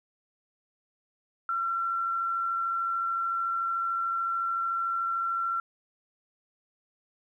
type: tone with amplitude modulation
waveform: sine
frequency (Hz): 1359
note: F6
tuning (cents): -48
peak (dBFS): -25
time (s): 1.49-5.6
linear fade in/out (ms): 2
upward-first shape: sine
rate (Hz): 93.6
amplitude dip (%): 30
effects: 11-bit